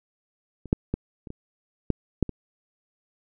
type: clicks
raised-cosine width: 3 ms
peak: -26 / -6 / -12 / -26 / -23 / -8 / -7 / -19 dBFS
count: 8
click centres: 0.657 / 0.729 / 0.94 / 1.272 / 1.304 / 1.903 / 2.227 / 2.293 s
effects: none